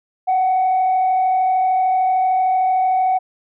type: tone with frequency modulation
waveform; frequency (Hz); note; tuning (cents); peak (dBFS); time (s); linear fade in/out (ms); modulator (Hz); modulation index
sine; 748; F#5; +19; -12; 0.27-3.19; 20; 33.2; 0.38
effects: tanh soft clip ceiling -11 dBFS